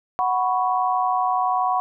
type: chord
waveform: sine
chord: F# suspended fourth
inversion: none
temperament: equal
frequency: 740 / 987.8 / 1108.7 Hz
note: F#5 / B5 / C#6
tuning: 0 / 0 / 0 cents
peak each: -21 / -24 / -24 dBFS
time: 0.19-1.8 s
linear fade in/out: 0 ms
effects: none